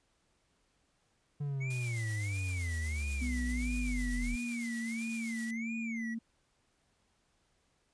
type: exponential sweep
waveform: triangle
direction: down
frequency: 146.83 to 41.2 Hz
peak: -31 dBFS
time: 1.4-4.36 s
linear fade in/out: 10 ms
type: tone with vibrato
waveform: triangle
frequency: 2180 Hz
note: C#7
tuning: 29 cents flat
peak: -39 dBFS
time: 1.6-6.15 s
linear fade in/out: 20 ms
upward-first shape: sine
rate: 1.5 Hz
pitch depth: 210 cents each way
type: noise with tremolo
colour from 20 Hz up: blue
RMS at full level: -43 dBFS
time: 1.7-5.51 s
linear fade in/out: 5 ms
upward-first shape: triangle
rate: 7.9 Hz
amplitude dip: 35%
type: tone with pitch glide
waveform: sine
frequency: 246.9 to 227.7 Hz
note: B3 to A#3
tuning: 0 to -40 cents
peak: -35 dBFS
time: 3.21-6.19 s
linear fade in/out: 10 ms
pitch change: -140 cents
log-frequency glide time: 4.06-4.91 s
effects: pink hiss -74 dBFS RMS until 7.93 s + resampled to 22050 Hz